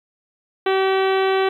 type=harmonic tone with a mistuned harmonic; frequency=383.3 Hz; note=G4; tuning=39 cents flat; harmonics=1 / 2 / 3 / 4 / 5 / 6 / 7 / 8 / 9 / 10; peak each=-17 / -23 / -27 / -29 / -31 / -33 / -34 / -35 / -36 / -37 dBFS; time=0.66-1.49 s; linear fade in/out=5 ms; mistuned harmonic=10; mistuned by=+47 cents; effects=9-bit